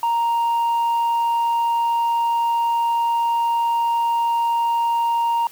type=tone; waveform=sine; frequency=932.3 Hz; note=A#5; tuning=in tune; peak=-14 dBFS; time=0.03-5.47 s; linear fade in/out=2 ms; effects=tanh soft clip ceiling -16 dBFS + white hiss -45 dBFS RMS until 5.51 s